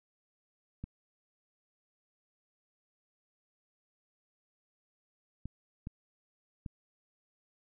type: clicks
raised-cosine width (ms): 5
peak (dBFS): -27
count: 4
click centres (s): 0.84 / 5.456 / 5.871 / 6.662
effects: none